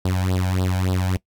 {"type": "tone with flanger", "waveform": "sawtooth", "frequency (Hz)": 92.5, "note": "F#2", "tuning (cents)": 0, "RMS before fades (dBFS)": -21, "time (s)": [0.05, 1.17], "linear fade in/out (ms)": 5, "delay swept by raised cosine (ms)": [0.22, 1.32], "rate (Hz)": 3.5, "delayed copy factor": 0.9, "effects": ["noise-tail reverb RT60 0.1 s tail -21 dB re dry"]}